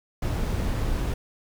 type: noise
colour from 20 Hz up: brown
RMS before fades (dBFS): -26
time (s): 0.22-1.14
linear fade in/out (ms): 5
effects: none